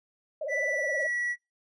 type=tone with vibrato; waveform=sine; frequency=579 Hz; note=D5; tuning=25 cents flat; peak=-30 dBFS; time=0.41-1.07 s; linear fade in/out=5 ms; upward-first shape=triangle; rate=19 Hz; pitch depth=190 cents each way
type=tone with pitch glide; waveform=triangle; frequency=1975.5 to 1937.1 Hz; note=B6 to B6; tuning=0 to -34 cents; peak=-27 dBFS; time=0.48-1.36 s; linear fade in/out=50 ms; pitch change=-34 cents; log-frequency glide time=0.65-1.07 s
type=noise with exponential growth; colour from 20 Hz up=violet; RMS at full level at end=-44 dBFS; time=0.93-1.03 s; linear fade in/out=0 ms; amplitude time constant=21 ms
effects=noise-tail reverb RT60 0.2 s tail -17 dB re dry + resampled to 22050 Hz